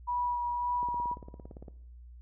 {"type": "tone with vibrato", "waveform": "sine", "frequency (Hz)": 970, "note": "B5", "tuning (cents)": -31, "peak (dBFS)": -29, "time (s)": [0.07, 1.15], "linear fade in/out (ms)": 20, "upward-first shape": "sine", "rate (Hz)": 1.9, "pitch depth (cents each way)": 12}
{"type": "click train", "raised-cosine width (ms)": 2, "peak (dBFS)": -32, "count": 16, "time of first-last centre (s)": [0.83, 1.682], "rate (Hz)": 17.6}
{"effects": ["noise-tail reverb RT60 0.8 s tail -19 dB re dry", "added 60 Hz sine -47 dBFS peak until 2.21 s"]}